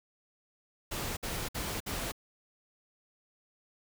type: noise bursts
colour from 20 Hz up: pink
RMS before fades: -36 dBFS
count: 4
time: 0.91-2.121 s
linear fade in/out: 10 ms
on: 260 ms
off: 57 ms
effects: none